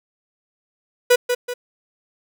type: tone with echo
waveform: 45% pulse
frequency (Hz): 491.1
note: B4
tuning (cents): -10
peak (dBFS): -10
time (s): 1.1-1.16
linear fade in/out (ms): 10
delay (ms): 190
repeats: 2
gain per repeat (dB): -7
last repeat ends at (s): 1.54
effects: none